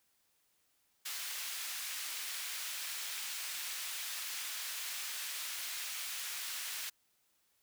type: high-pass noise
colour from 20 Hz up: pink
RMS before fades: -41 dBFS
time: 1.05-6.9 s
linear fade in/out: 10 ms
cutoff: 2100 Hz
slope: 12 dB/octave
effects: white hiss -75 dBFS RMS until 7.62 s